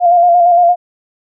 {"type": "tone with vibrato", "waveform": "sine", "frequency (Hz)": 698.5, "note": "F5", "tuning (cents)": 0, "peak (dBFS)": -5, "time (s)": [0, 0.76], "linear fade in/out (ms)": 50, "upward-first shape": "square", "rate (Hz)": 8.7, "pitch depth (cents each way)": 32, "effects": []}